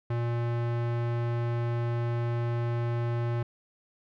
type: tone with low-pass filter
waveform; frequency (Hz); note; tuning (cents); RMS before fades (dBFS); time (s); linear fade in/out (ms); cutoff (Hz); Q
square; 118.4; A#2; +27; -29; 0.1-3.43; 5; 2100; 0.62
effects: none